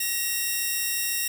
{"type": "tone pair together", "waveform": "5% pulse", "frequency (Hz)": [1892, 2734], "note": ["A#6", "F7"], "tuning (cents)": [25, -37], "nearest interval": "tritone", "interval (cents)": 638, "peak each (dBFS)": -18, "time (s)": [0, 1.28], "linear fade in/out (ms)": 5, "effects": ["7-bit"]}